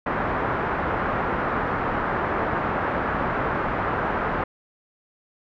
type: low-pass noise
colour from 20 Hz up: white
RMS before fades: -25 dBFS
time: 0.06-4.44 s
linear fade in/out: 5 ms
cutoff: 1500 Hz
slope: 24 dB/octave
effects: none